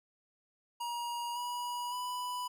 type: tone with pitch steps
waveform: square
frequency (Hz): 951 / 970.4 / 990.2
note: A#5 / B5 / B5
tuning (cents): +34 / -31 / +4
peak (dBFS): -36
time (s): 0.8-2.48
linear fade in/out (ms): 10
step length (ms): 560
effects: none